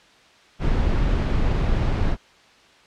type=noise; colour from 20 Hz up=brown; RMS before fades=-20 dBFS; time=0.59-2.17 s; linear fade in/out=50 ms; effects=white hiss -52 dBFS RMS until 2.86 s + low-pass 4000 Hz 12 dB/octave